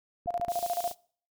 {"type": "clicks", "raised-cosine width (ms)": 3, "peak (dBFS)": -30, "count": 3, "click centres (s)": [0.26, 0.398, 0.482]}
{"type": "tone with tremolo", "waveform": "sine", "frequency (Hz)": 698.5, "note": "F5", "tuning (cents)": 0, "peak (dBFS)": -26, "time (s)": [0.27, 0.92], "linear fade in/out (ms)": 10, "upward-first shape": "square", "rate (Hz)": 14, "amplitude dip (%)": 80}
{"type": "high-pass noise", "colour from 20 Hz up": "white", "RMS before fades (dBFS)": -41, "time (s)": [0.48, 0.95], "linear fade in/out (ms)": 50, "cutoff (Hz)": 3000, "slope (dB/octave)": 24}
{"effects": ["noise-tail reverb RT60 0.5 s tail -23 dB re dry"]}